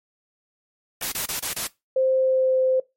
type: noise bursts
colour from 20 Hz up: white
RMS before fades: -27 dBFS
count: 5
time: 1.01-1.672 s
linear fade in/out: 5 ms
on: 110 ms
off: 28 ms
type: tone with pitch glide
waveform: sine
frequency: 523.3 to 518.8 Hz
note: C5 to C5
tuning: 0 to -15 cents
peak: -17 dBFS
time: 1.96-2.8 s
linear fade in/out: 5 ms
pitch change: -15 cents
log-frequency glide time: 2.17-2.6 s
effects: noise-tail reverb RT60 0.2 s tail -20 dB re dry + MP3 64 kbps